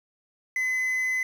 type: tone with quantisation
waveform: triangle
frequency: 2027 Hz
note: B6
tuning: 45 cents sharp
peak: -22 dBFS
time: 0.56-1.23 s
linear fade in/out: 2 ms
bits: 8
effects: none